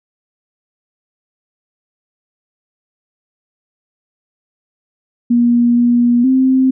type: tone with pitch steps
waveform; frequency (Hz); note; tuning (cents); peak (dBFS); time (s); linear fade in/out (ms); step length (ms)
sine; 238.8 / 240.3 / 261.4; A#3 / B3 / C4; +42 / -47 / -1; -8; 5.3-6.71; 10; 470
effects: none